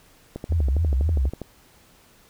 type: click train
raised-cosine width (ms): 2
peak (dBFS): -18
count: 14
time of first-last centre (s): 0.36-1.417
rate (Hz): 12.3
type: tone with vibrato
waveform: sine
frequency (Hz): 73.42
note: D2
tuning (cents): 0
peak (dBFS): -18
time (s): 0.49-1.3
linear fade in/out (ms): 20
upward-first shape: triangle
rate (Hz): 3.7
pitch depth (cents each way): 270
effects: pink hiss -55 dBFS RMS until 2.29 s